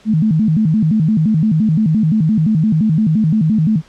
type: tone with vibrato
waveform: sine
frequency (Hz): 185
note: F#3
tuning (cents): 0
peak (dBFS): -10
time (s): 0.05-3.82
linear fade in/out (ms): 50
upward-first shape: square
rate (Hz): 5.8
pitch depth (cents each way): 280
effects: pink hiss -47 dBFS RMS until 3.88 s + low-pass 6000 Hz 12 dB/octave